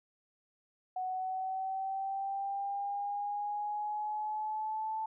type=linear sweep; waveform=sine; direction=up; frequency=740 to 880 Hz; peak=-33 dBFS; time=0.96-5.06 s; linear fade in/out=5 ms; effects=none